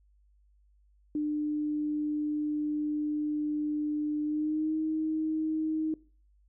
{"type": "tone with pitch glide", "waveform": "sine", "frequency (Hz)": [299.8, 314], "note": ["D4", "D#4"], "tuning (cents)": [36, 16], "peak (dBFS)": -27, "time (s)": [1.15, 5.94], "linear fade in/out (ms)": 2, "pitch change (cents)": 80, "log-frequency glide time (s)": [4.23, 4.75], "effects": ["noise-tail reverb RT60 0.4 s tail -21 dB re dry", "added 50 Hz sine -61 dBFS peak until 6.48 s"]}